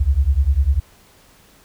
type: beating tone pair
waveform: sine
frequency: 64.1 / 74.1 Hz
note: C2 / D2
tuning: -35 / +16 cents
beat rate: 10 Hz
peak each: -16 dBFS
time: 0-0.8 s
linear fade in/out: 10 ms
effects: pink hiss -51 dBFS RMS until 1.64 s